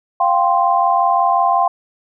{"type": "chord", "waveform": "sine", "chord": "F suspended second", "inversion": "none", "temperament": "equal", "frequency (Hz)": [698.5, 784, 1046.5], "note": ["F5", "G5", "C6"], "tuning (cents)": [0, 0, 0], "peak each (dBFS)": -16, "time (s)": [0.2, 1.68], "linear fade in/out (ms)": 5, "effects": []}